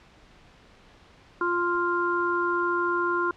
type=harmonic tone; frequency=349.2 Hz; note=F4; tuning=in tune; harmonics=1 / 3 / 4; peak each=-27 / -27 / -27 dBFS; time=1.41-3.31 s; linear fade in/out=2 ms; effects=pink hiss -54 dBFS RMS until 3.36 s + low-pass 4000 Hz 12 dB/octave